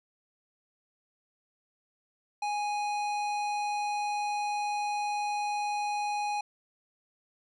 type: tone with tanh clipping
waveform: sine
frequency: 829 Hz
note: G#5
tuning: 3 cents flat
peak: -31 dBFS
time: 2.42-6.41 s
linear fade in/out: 5 ms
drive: 17 dB
effects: resampled to 24000 Hz